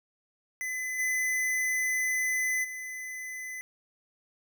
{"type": "tone with level steps", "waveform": "square", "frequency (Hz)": 2018, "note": "B6", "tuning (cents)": 37, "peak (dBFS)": [-32, -27, -37], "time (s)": [0.61, 3.61], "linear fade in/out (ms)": 0, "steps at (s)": [0.98, 2.63], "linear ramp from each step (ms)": 20, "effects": []}